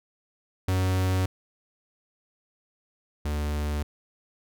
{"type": "tone pair in turn", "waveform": "45% pulse", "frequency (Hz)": [93.2, 74.15], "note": ["F#2", "D2"], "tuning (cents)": [13, 17], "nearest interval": "major third", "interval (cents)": 396, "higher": "first", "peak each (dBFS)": [-22, -26], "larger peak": "first", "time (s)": [[0.68, 1.26], [3.25, 3.83]], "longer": "neither", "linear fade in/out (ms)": 5, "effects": []}